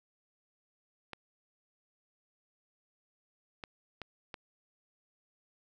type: clicks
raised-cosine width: 0.3 ms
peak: -25 dBFS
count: 4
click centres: 1.133 / 3.638 / 4.017 / 4.342 s
effects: none